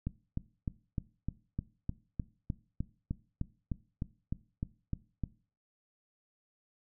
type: click train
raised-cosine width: 5 ms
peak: -21 dBFS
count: 18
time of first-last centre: 0.07-5.237 s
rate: 3.29 Hz
effects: noise-tail reverb RT60 0.4 s tail -19 dB re dry